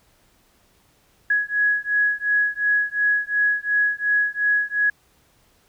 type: beating tone pair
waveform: sine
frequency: 1672 / 1674.8 Hz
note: G#6 / G#6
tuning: +11 / +14 cents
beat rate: 2.8 Hz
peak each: -21 dBFS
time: 1.3-4.9 s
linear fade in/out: 5 ms
effects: pink hiss -60 dBFS RMS until 5.68 s